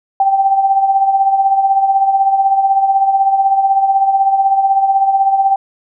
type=tone with tremolo; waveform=sine; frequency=781 Hz; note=G5; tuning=7 cents flat; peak=-6 dBFS; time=0.2-5.56 s; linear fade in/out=2 ms; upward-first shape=triangle; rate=16 Hz; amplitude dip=65%; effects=none